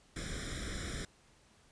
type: noise with comb filter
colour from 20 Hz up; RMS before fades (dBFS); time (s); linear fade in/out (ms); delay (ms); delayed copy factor
pink; -40; 0.16-1.05; 2; 0.55; +1
effects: pink hiss -65 dBFS RMS until 1.71 s + resampled to 22050 Hz